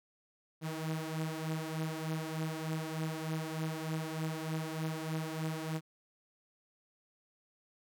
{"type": "beating tone pair", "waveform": "sawtooth", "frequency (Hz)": [157.7, 161], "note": ["D#3", "E3"], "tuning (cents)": [24, -41], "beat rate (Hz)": 3.3, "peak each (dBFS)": [-33, -36], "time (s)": [0.61, 5.81], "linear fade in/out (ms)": 50, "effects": []}